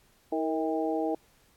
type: harmonic tone with a mistuned harmonic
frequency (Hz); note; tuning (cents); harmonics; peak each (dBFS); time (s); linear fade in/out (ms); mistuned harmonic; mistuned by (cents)
160; D#3; +49; 2 / 3 / 4 / 5; -30 / -32 / -33 / -34; 0.32-1.15; 5; 3; -53
effects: pink hiss -64 dBFS RMS until 1.56 s + AAC 64 kbps